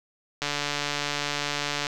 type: click train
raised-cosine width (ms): 0.2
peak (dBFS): -10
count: 211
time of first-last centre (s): 0.42-1.868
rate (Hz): 145
effects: none